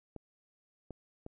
clicks, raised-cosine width 2 ms, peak -30 dBFS, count 3, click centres 0.163 / 0.907 / 1.264 s, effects none

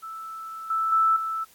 sine tone with level steps, 1318.5 Hz, E6, in tune, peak -34 / -22 / -17 / -26 dBFS, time 0.02-1.45 s, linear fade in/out 20 ms, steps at 0.7 / 0.92 / 1.16 s, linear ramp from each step 5 ms, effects white hiss -56 dBFS RMS until 1.54 s + AAC 64 kbps

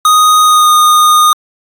square tone with pitch glide, 1244.5 to 1228.8 Hz, D#6 to D#6, 0 to -22 cents, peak -5 dBFS, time 0.05-1.33 s, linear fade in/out 2 ms, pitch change -22 cents, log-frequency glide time 0.44-0.69 s, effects AAC 64 kbps

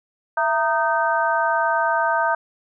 harmonic tone with a mistuned harmonic, 309.3 Hz, D#4, 10 cents flat, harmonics 2 / 3 / 4 / 5, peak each -23 / -21 / -25 / -23 dBFS, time 0.37-2.35 s, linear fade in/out 5 ms, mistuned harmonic 2, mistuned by +130 cents, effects none

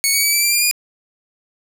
10% pulse tone with pitch steps, 2217 / 2252 / 2287 / 2323 / 2360 / 2397 / 2434 Hz, C#7 / C#7 / D7 / D7 / D7 / D7 / D#7, 0 / +27 / -47 / -20 / +8 / +35 / -39 cents, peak -5 dBFS, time 0.04-0.712 s, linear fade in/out 0 ms, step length 96 ms, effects none

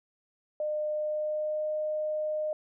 sine tone with pitch glide, 606 to 613 Hz, D#5 to D#5, -46 to -26 cents, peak -28 dBFS, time 0.6-2.53 s, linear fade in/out 2 ms, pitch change +20 cents, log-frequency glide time 0.89-1.69 s, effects none

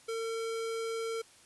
square tone, 453.2 Hz, A#4, 49 cents flat, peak -34 dBFS, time 0.08-1.22 s, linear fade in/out 10 ms, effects white hiss -59 dBFS RMS until 1.45 s + resampled to 24000 Hz

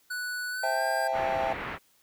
square tone with pitch glide, 1480 to 1595.4 Hz, F#6 to G6, 0 to +30 cents, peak -32 dBFS, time 0.1-1.08 s, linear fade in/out 10 ms, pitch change +130 cents, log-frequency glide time 0.51-0.83 s
triangle chord, A minor seventh, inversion first, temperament just, 528 / 660 / 792 / 880 Hz, C5 / E5 / G5 / A5, +16 / +2 / +18 / 0 cents, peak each -33 / -28 / -28 / -33 dBFS, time 0.63-1.53 s, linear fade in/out 5 ms
white low-pass noise, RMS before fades -36 dBFS, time 1.12-1.79 s, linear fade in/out 50 ms, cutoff 2200 Hz, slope 24 dB/octave
effects white hiss -65 dBFS RMS until 2.02 s

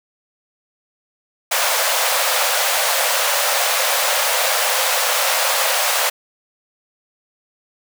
pink high-pass noise, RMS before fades -18 dBFS, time 1.51-6.1 s, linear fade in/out 10 ms, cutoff 500 Hz, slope 96 dB/octave, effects none

